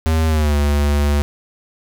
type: tone with pitch glide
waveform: square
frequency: 80 to 72.52 Hz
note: D#2 to D2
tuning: +49 to -21 cents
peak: -14 dBFS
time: 0.06-1.22 s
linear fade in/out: 0 ms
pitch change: -170 cents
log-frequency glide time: 0.27-0.56 s
effects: none